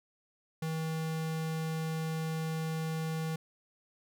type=tone; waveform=square; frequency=160 Hz; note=D#3; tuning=49 cents sharp; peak=-33 dBFS; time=0.62-3.36 s; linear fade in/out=5 ms; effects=none